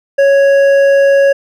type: tone with hard clipping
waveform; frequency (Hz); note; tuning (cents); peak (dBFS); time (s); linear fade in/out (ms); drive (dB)
sine; 554.4; C#5; 0; -7; 0.18-1.33; 10; 7
effects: none